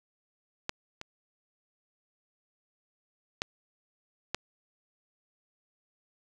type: clicks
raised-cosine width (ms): 0.2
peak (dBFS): -13 / -22 / -12 / -12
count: 4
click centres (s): 0.694 / 1.014 / 3.419 / 4.346
effects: none